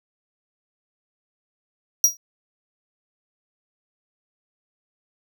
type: tone with exponential decay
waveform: 45% pulse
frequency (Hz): 5740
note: F8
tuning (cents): +47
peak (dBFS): -9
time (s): 2.04-2.17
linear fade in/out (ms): 1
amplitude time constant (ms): 27
effects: none